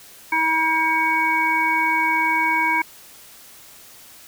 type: harmonic tone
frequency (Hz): 320.1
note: D#4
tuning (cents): +49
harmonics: 1 / 3 / 5 / 7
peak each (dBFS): -30 / -20 / -26 / -20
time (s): 0.32-2.82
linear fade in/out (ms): 5
effects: white hiss -45 dBFS RMS until 4.27 s